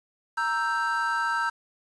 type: chord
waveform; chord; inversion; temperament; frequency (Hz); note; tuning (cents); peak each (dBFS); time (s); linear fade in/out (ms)
triangle; E diminished; second; equal; 932.3 / 1318.5 / 1568; Bb5 / E6 / G6; 0 / 0 / 0; -27 / -27 / -26; 0.37-1.5; 10
effects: resampled to 22050 Hz + 8-bit